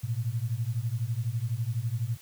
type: beating tone pair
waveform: sine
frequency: 110 / 122 Hz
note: A2 / B2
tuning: 0 / -21 cents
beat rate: 12 Hz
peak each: -30 dBFS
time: 0.03-2.17 s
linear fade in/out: 10 ms
effects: white hiss -53 dBFS RMS until 2.21 s + high-pass 60 Hz 12 dB/octave